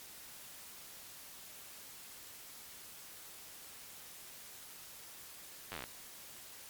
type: slowing click train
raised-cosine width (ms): 0.3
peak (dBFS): -25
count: 10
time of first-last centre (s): 5.72-5.84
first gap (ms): 10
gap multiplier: 1.07
effects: white hiss -52 dBFS RMS until 6.69 s + MP3 96 kbps